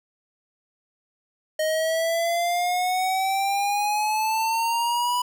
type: exponential sweep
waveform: square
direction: up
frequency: 621 to 987.8 Hz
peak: -22 dBFS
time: 1.59-5.22 s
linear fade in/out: 5 ms
effects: none